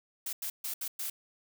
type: noise bursts at uneven times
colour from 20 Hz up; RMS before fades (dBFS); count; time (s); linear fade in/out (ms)
blue; -36; 5; 0.26-0.33 / 0.42-0.5 / 0.64-0.74 / 0.81-0.88 / 0.99-1.1; 5
effects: none